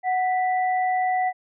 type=tone pair together; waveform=sine; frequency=740 / 1975.6 Hz; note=F#5 / B6; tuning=0 / 0 cents; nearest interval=octave + perfect fourth; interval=1700 cents; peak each=-20 / -30 dBFS; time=0.03-1.33 s; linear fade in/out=50 ms; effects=none